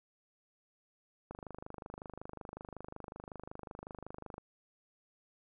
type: click train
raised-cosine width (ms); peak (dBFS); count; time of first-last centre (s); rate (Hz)
1; -30; 79; 1.31-4.381; 25.4
effects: none